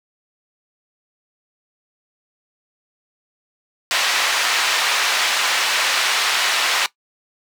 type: band-pass noise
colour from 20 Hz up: white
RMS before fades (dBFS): -19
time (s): 3.91-6.86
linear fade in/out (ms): 0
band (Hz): 830 to 3800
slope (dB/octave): 12
effects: noise-tail reverb RT60 0.1 s tail -17 dB re dry